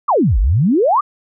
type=exponential two-way sweep; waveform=sine; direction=down then up; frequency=1262 to 43.65 to 1262 Hz; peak=-10 dBFS; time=0.08-1.01 s; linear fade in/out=10 ms; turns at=0.39 s; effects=none